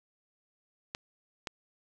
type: clicks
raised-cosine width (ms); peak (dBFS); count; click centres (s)
0.2; -18; 2; 0.949 / 1.472
effects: none